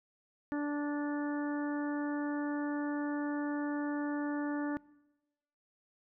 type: harmonic tone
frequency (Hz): 292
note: D4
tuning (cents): -10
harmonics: 1 / 2 / 3 / 4 / 5 / 6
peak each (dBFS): -32 / -43 / -45 / -48 / -48 / -47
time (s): 0.52-4.77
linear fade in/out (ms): 0
effects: noise-tail reverb RT60 1.0 s tail -22 dB re dry